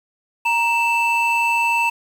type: tone pair together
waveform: triangle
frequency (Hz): 934.7 / 2651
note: A#5 / E7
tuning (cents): +4 / +9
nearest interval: octave + tritone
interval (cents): 1805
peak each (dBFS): -16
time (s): 0.45-1.9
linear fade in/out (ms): 10
effects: tanh soft clip ceiling -8 dBFS + 7-bit